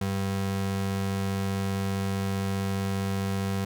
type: ring-modulated tone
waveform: square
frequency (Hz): 146.83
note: D3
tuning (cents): 0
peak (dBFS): -24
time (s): 0.01-3.65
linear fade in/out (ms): 5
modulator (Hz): 47.6
effects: none